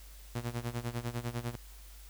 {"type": "tone with tremolo", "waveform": "sawtooth", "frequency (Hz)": 119.4, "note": "A#2", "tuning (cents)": 42, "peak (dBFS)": -28, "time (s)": [0.35, 1.56], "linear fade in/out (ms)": 5, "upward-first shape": "sine", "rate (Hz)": 10, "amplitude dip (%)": 85, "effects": ["added 50 Hz sine -49 dBFS peak until 2.09 s", "white hiss -57 dBFS RMS until 2.09 s"]}